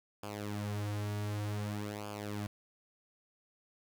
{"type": "tone with flanger", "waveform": "sawtooth", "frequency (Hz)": 103.83, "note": "G#2", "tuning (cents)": 0, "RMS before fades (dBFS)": -38, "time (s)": [0.23, 2.47], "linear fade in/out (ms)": 5, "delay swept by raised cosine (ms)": [0.51, 5.81], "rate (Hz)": 0.54, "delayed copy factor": -0.75, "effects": ["10-bit"]}